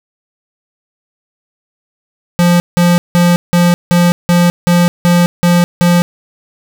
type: tone bursts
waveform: square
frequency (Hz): 174.61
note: F3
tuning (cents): 0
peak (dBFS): -7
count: 10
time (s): 2.39-6.02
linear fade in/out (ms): 0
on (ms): 210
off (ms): 170
effects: none